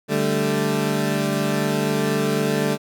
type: chord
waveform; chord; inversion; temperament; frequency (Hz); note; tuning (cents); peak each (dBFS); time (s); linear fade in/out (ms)
20% pulse; D suspended fourth; none; equal; 146.83 / 196 / 220; D3 / G3 / A3; 0 / 0 / 0; -19; 0.08-2.78; 50
effects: none